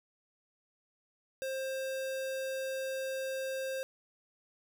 square tone, 530 Hz, C5, 22 cents sharp, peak -35 dBFS, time 1.42-3.83 s, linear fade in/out 0 ms, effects none

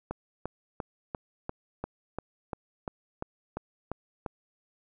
click train, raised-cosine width 1 ms, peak -19 dBFS, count 13, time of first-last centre 0.11-4.262 s, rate 2.89 Hz, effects none

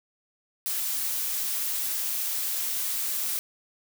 blue noise, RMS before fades -29 dBFS, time 0.66-3.39 s, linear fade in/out 0 ms, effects none

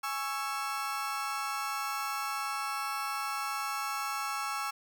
35% pulse chord, C# minor, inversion second, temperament just, 831.5 / 1108.7 / 1330.5 Hz, G#5 / C#6 / E6, +2 / 0 / +16 cents, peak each -37 / -36 / -34 dBFS, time 0.03-4.71 s, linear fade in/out 10 ms, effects none

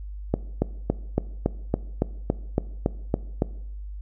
click train, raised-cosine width 2 ms, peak -7 dBFS, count 12, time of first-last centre 0.34-3.421 s, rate 3.57 Hz, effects noise-tail reverb RT60 0.8 s tail -19 dB re dry + added 50 Hz sine -33 dBFS peak until 4.01 s

